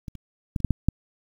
clicks, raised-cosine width 5 ms, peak -22 / -27 / -13 / -23 / -7 / -8 / -6 dBFS, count 7, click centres 0.082 / 0.153 / 0.562 / 0.603 / 0.647 / 0.707 / 0.886 s, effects 8-bit

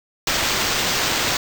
white noise with sample-and-hold, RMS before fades -21 dBFS, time 0.27-1.37 s, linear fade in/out 2 ms, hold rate 11025 Hz, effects none

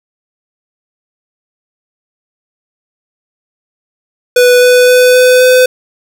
square tone with pitch steps, 493.9 / 497 / 500.2 / 503.4 / 506.6 Hz, B4 / B4 / B4 / B4 / B4, 0 / +11 / +22 / +33 / +44 cents, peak -4 dBFS, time 4.36-5.66 s, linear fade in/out 5 ms, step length 260 ms, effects none

